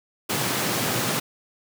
pink high-pass noise, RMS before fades -25 dBFS, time 0.29-1.2 s, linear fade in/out 10 ms, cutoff 110 Hz, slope 48 dB/octave, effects none

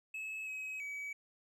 triangle tone with pitch steps, 2588 / 2546 / 2277 Hz, E7 / D#7 / C#7, -32 / +39 / +46 cents, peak -38 dBFS, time 0.14-1.13 s, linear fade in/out 5 ms, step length 330 ms, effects none

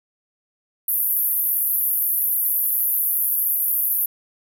white band-pass noise, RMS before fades -21 dBFS, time 0.88-4.06 s, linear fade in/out 5 ms, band 11000 to 15000 Hz, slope 96 dB/octave, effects none

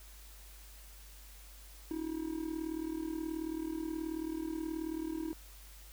triangle tone with amplitude modulation, 320 Hz, D#4, 49 cents sharp, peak -30 dBFS, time 1.91-5.33 s, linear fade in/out 0 ms, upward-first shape sine, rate 38.6 Hz, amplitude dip 80%, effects added 50 Hz sine -52 dBFS peak until 5.92 s + white hiss -57 dBFS RMS until 5.92 s

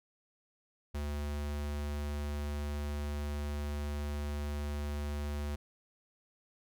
square tone, 73.2 Hz, D2, 5 cents flat, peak -35 dBFS, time 0.94-5.56 s, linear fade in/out 10 ms, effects none

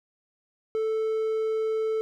triangle tone, 440 Hz, A4, in tune, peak -22 dBFS, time 0.75-2.01 s, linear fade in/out 0 ms, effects none

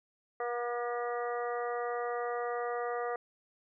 harmonic tone, 240.2 Hz, B3, 48 cents flat, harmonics 2 / 3 / 4 / 5 / 6 / 7 / 8, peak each -35 / -37 / -50 / -40 / -48 / -52 / -45 dBFS, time 0.4-3.16 s, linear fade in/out 2 ms, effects none

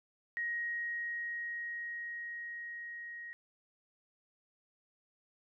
sine tone with level ramp, 1884 Hz, A#6, 18 cents sharp, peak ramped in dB -33 to -43 dBFS, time 0.37-3.33 s, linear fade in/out 0 ms, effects none

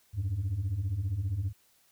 sine beating tone pair, 86 / 101 Hz, F2 / G#2, -26 / -48 cents, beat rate 15 Hz, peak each -32 / -28 dBFS, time 0.13-1.53 s, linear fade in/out 50 ms, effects tanh soft clip ceiling -26 dBFS + white hiss -66 dBFS RMS until 1.91 s

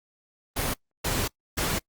pink noise bursts at uneven times, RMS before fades -27 dBFS, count 3, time 0.56-0.74 / 1.04-1.28 / 1.57-1.79 s, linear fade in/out 10 ms, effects noise-tail reverb RT60 0.1 s tail -25 dB re dry + Opus 24 kbps

